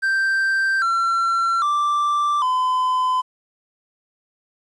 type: tone with pitch steps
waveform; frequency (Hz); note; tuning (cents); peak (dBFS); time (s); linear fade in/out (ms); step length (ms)
triangle; 1568 / 1357.2 / 1174.7 / 1016.7; G6 / F6 / D6 / B5; 0 / -50 / 0 / +50; -15; 0.02-3.22; 20; 800
effects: resampled to 24000 Hz + 9-bit